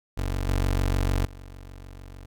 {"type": "tone with level steps", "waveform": "25% pulse", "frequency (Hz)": 46.65, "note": "F#1", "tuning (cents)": 15, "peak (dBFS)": [-22, -18, -37], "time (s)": [0.17, 2.26], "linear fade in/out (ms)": 10, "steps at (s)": [0.48, 1.25], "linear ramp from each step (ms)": 2, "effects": []}